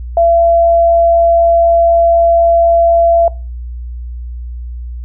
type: tone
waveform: sine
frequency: 676 Hz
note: E5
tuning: 43 cents sharp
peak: -6 dBFS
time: 0.17-3.28 s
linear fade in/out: 2 ms
effects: noise-tail reverb RT60 0.3 s tail -20 dB re dry + added 60 Hz sine -21 dBFS peak until 5.04 s